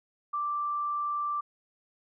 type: tone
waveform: sine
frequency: 1174.7 Hz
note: D6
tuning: in tune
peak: -28 dBFS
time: 0.33-1.41 s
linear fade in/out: 10 ms
effects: none